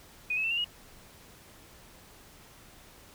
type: tone with pitch steps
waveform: sine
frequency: 2482 / 2577 / 2676 / 2778 / 2884 Hz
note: D#7 / E7 / E7 / F7 / F#7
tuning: -5 / -40 / +25 / -10 / -45 cents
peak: -27 dBFS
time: 0.3-0.645 s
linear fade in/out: 5 ms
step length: 69 ms
effects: pink hiss -54 dBFS RMS until 3.14 s